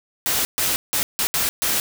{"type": "noise bursts at uneven times", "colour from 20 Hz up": "white", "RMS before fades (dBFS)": -21, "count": 6, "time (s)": [[0.26, 0.45], [0.58, 0.76], [0.93, 1.03], [1.19, 1.27], [1.34, 1.49], [1.62, 1.8]], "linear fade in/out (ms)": 0, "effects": []}